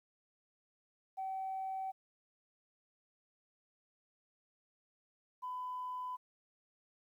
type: tone pair in turn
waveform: sine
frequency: 765 / 1003 Hz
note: G5 / B5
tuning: -42 / +26 cents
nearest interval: perfect fourth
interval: 468 cents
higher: second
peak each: -36 / -38 dBFS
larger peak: first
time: 1.17-1.92 / 5.42-6.17 s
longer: neither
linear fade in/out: 20 ms
effects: tanh soft clip ceiling -33 dBFS + 12-bit